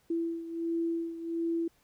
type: beating tone pair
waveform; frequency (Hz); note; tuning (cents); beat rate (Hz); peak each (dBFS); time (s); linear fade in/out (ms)
sine; 333.1 / 334.5; E4 / E4; +18 / +25; 1.4; -31 / -36; 0.1-1.68; 5
effects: pink hiss -68 dBFS RMS until 1.83 s